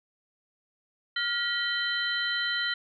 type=tone cluster; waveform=sine; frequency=1411 / 1922 / 3094 / 4028 Hz; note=F6 / B6 / G7 / B7; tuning=+17 / -48 / -23 / +33 cents; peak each=-32 / -31 / -32 / -33 dBFS; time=1.16-2.74 s; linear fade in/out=5 ms; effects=none